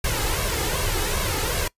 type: noise with flanger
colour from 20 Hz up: pink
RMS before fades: -24 dBFS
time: 0.04-1.68 s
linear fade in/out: 5 ms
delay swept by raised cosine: 1.8 to 2.39 ms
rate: 2.6 Hz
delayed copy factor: +0.65
effects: noise-tail reverb RT60 0.1 s tail -22 dB re dry + resampled to 32000 Hz